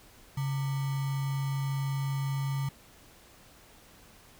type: tone with sample-and-hold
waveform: sine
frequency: 137.4 Hz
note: C#3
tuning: 15 cents flat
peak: -28 dBFS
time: 0.37-2.69 s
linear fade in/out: 5 ms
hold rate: 1050 Hz
effects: pink hiss -56 dBFS RMS until 4.39 s